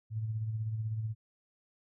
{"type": "tone with tremolo", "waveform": "sine", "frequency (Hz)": 110, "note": "A2", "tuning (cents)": 0, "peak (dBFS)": -30, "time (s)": [0.1, 1.15], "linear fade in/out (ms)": 50, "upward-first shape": "sine", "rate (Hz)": 16, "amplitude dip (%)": 45, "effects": []}